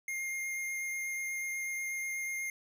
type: tone with vibrato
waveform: square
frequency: 2123 Hz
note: C7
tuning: 25 cents sharp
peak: -35 dBFS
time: 0.08-2.5 s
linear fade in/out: 2 ms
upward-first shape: triangle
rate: 8.2 Hz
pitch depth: 11 cents each way
effects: none